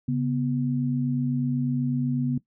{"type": "tone pair together", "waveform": "sine", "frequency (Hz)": [138.23, 246.3], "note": ["C#3", "B3"], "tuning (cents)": [-5, -5], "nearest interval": "minor seventh", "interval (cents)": 1000, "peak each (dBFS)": -25, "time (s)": [0.08, 2.38], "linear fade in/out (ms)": 5, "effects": ["noise-tail reverb RT60 0.1 s tail -18 dB re dry"]}